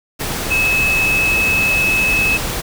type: tone in noise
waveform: sine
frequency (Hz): 2586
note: E7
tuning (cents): -34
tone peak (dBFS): -13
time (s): 0.5-2.38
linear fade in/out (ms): 20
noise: pink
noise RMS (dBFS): -22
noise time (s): 0.19-2.62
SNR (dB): +6
effects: none